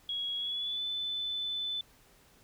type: tone with pitch glide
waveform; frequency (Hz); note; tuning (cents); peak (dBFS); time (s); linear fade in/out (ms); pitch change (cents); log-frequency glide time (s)
sine; 3322 to 3509; G#7 to A7; 0 to -5; -32; 0.09-1.81; 2; +95; 0.37-0.84
effects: pink hiss -62 dBFS RMS until 2.43 s